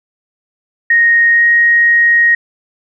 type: tone with pitch glide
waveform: sine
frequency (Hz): 1864.7 to 1876.6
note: A#6 to A#6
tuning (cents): 0 to +11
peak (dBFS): -6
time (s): 0.9-2.35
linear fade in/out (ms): 5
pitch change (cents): +11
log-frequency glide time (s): 1.32-1.44
effects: none

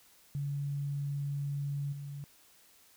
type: tone with level steps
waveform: sine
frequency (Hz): 142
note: C#3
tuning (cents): +42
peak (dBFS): -32 / -39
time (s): 0.35-2.24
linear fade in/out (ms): 0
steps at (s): 1.92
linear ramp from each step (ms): 10
effects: white hiss -62 dBFS RMS until 2.96 s

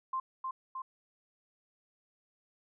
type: tone with echo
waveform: sine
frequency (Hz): 1050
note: C6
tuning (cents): +6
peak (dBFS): -31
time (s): 0.13-0.2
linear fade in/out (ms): 5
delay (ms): 310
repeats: 2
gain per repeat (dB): -3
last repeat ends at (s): 0.82
effects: none

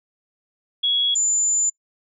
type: tone pair in turn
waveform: sine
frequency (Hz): 3342 / 7081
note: G#7 / A8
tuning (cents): +10 / +10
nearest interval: octave + minor second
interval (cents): 1300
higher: second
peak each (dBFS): -17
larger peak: neither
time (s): 0.83-1.15 / 1.15-1.7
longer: second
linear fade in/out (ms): 10
effects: noise-tail reverb RT60 0.1 s tail -24 dB re dry

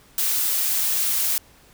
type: noise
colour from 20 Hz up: blue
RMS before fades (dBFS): -22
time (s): 0.18-1.38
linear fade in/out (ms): 0
effects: pink hiss -53 dBFS RMS until 1.73 s

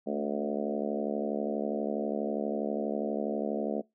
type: harmonic tone with a mistuned harmonic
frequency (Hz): 72.3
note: D2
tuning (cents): -27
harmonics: 3 / 4 / 5 / 6 / 7 / 8 / 9 / 10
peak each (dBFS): -34 / -38 / -38 / -37 / -38 / -38 / -38 / -44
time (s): 0.06-3.82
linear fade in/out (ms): 20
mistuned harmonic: 4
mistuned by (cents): -23
effects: noise-tail reverb RT60 0.2 s tail -24 dB re dry

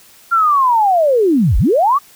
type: linear two-way sweep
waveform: sine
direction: down then up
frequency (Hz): 1396.9 to 35.24 to 1203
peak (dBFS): -9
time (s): 0.31-1.99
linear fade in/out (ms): 20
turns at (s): 1.58
effects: white hiss -45 dBFS RMS until 2.15 s

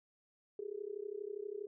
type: tone with amplitude modulation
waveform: sine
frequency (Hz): 410.6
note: G#4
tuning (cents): -20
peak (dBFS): -36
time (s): 0.59-1.67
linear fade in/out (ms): 2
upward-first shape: sine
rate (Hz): 32.4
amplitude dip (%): 95
effects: none

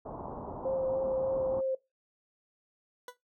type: low-pass noise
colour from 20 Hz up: white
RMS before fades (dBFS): -41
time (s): 0.05-1.61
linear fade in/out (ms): 10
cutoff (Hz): 1000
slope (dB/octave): 48
type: tone with vibrato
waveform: sine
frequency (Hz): 528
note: C5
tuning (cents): +16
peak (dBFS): -28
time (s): 0.65-1.75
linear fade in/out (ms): 5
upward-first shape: sine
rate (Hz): 3.4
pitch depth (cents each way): 12
type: tone with exponential decay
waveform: 20% pulse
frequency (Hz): 493.9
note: B4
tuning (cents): 0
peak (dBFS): -33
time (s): 3.08-3.17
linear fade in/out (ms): 2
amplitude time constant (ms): 18
effects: noise-tail reverb RT60 0.2 s tail -20 dB re dry

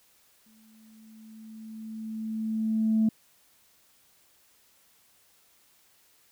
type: tone with exponential growth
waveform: sine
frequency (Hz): 220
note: A3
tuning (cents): 0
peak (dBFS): -18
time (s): 0.46-3.09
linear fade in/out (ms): 5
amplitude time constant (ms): 570
effects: tanh soft clip ceiling -16 dBFS + white hiss -63 dBFS RMS until 6.31 s

